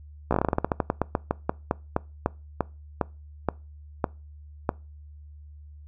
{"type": "slowing click train", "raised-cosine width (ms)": 1, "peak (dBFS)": -8, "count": 26, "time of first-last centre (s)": [0.31, 4.692], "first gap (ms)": 15, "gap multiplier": 1.17, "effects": ["noise-tail reverb RT60 0.3 s tail -23 dB re dry", "added 74 Hz sine -43 dBFS peak until 5.87 s"]}